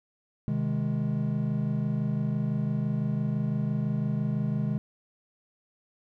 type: chord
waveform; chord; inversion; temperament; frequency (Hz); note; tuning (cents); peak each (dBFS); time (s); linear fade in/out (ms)
triangle; Ab major; first; just; 129.78 / 155.74 / 207.7; C3 / Eb3 / Ab3; -14 / +2 / 0; -28; 0.48-4.78; 0
effects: none